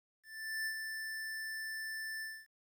square tone with ADSR envelope, 1765 Hz, A6, 5 cents sharp, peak -35 dBFS, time 0.23-2.47 s, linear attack 430 ms, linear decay 75 ms, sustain -5 dB, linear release 250 ms, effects 12-bit

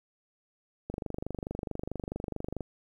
click train, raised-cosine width 2 ms, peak -21 dBFS, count 43, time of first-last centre 0.9-2.607 s, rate 24.6 Hz, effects 10-bit

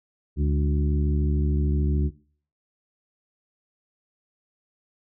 harmonic tone with a mistuned harmonic, 73.42 Hz, D2, in tune, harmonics 1 / 2 / 3 / 4 / 5, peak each -21 / -27 / -31 / -33 / -35 dBFS, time 0.36-2.11 s, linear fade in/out 50 ms, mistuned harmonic 3, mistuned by -59 cents, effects noise-tail reverb RT60 0.5 s tail -22 dB re dry

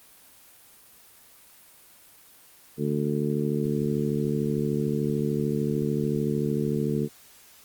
harmonic tone, 73.42 Hz, D2, in tune, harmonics 2 / 3 / 4 / 5 / 6, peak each -28 / -28 / -33 / -31 / -31 dBFS, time 2.77-7.09 s, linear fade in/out 50 ms, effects white hiss -53 dBFS RMS until 7.64 s + Opus 24 kbps

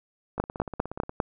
two click trains, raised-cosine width 1 ms, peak -21 / -9 dBFS, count 13 / 5, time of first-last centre 0.38-1.094 / 0.4-1.202 s, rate 16.8 / 4.99 Hz, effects none

